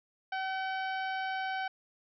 harmonic tone with a mistuned harmonic, 762 Hz, G5, 49 cents flat, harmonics 1 / 2 / 3 / 4 / 5 / 6 / 7, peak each -34 / -37 / -44 / -46 / -54 / -54 / -57 dBFS, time 0.32-1.68 s, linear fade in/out 5 ms, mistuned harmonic 7, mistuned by +25 cents, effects none

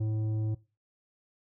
sine tone with tanh clipping, 108.7 Hz, A2, 21 cents flat, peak -29 dBFS, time 0-0.55 s, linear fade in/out 10 ms, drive 9 dB, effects noise-tail reverb RT60 0.3 s tail -20 dB re dry

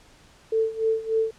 sine tone with tremolo, 444.7 Hz, A4, 18 cents sharp, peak -18 dBFS, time 0.52-1.31 s, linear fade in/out 5 ms, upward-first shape sine, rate 3.4 Hz, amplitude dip 85%, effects pink hiss -54 dBFS RMS until 1.38 s + low-pass 8000 Hz 12 dB/octave

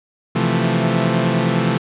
sawtooth chord, F major seventh, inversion second, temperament equal, 130.81 / 164.81 / 174.61 / 220 Hz, C3 / E3 / F3 / A3, 0 / 0 / 0 / 0 cents, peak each -17 dBFS, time 0.35-1.78 s, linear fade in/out 10 ms, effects resampled to 8000 Hz + 7-bit

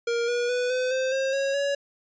square tone with pitch steps, 469.3 / 481.7 / 494.3 / 507.4 / 520.7 / 534.4 / 548.5 / 563 Hz, A#4 / B4 / B4 / B4 / C5 / C5 / C#5 / C#5, +12 / -43 / +1 / +47 / -8 / +36 / -18 / +27 cents, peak -24 dBFS, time 0.07-1.75 s, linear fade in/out 5 ms, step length 210 ms, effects resampled to 16000 Hz

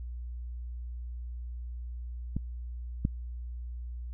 clicks, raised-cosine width 5 ms, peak -18 / -14 dBFS, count 2, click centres 2.366 / 3.051 s, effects added 60 Hz sine -36 dBFS peak until 4.13 s

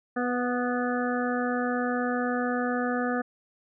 harmonic tone with a mistuned harmonic, 246.9 Hz, B3, in tune, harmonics 1 / 2 / 3 / 5 / 6 / 7, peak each -28 / -31 / -33 / -35 / -36 / -36 dBFS, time 0.16-3.22 s, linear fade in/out 10 ms, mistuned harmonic 3, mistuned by -19 cents, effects none

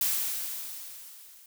blue noise with level ramp, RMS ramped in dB -26 to -54 dBFS, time 0.01-1.46 s, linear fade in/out 2 ms, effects none

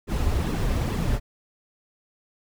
brown noise with flanger, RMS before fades -24 dBFS, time 0.07-1.2 s, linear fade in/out 50 ms, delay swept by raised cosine 1.3 to 6.3 ms, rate 2.3 Hz, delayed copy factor -0.7, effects none

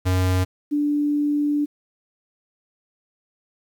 square / sine tone pair in turn, 92.3 / 293 Hz, F#2 / D4, -4 / -4 cents, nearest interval octave + minor sixth, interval 2000 cents, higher second, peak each -18 dBFS, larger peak neither, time 0.05-0.45 / 0.71-1.66 s, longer second, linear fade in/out 20 ms, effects 9-bit

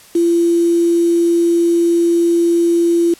sine tone with quantisation, 340.4 Hz, F4, 44 cents flat, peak -10 dBFS, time 0.15-3.14 s, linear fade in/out 5 ms, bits 5, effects white hiss -43 dBFS RMS until 3.19 s + low-pass 12000 Hz 12 dB/octave

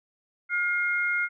sine tone pair together, 1423 / 2132 Hz, F6 / C7, +32 / +32 cents, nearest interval perfect fifth, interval 700 cents, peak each -26 dBFS, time 0.49-1.29 s, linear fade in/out 50 ms, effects none

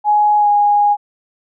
sine tone with pitch glide, 837 to 824 Hz, G#5 to G#5, +13 to -14 cents, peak -9 dBFS, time 0.04-0.97 s, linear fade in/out 50 ms, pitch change -27 cents, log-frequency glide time 0.38-0.49 s, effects none

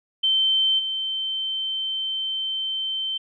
sine tone with level steps, 3100 Hz, G7, 20 cents flat, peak -17 / -24 dBFS, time 0.23-3.18 s, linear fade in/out 10 ms, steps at 0.78 s, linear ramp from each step 20 ms, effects none

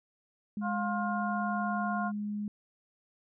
sine tone, 207.7 Hz, G#3, in tune, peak -32 dBFS, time 0.57-2.48 s, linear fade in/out 2 ms
harmonic tone, 354.1 Hz, F4, 24 cents sharp, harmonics 2 / 3 / 4, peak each -34 / -36 / -37 dBFS, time 0.61-2.12 s, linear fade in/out 50 ms
effects none

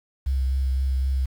sine tone with vibrato, 66.1 Hz, C2, 18 cents sharp, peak -20 dBFS, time 0.26-1.26 s, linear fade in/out 10 ms, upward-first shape triangle, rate 3.9 Hz, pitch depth 24 cents each way, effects 8-bit

